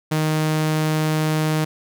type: tone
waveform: sawtooth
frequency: 155.56 Hz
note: D#3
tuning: in tune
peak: -14 dBFS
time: 0.11-1.65 s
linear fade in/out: 10 ms
effects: none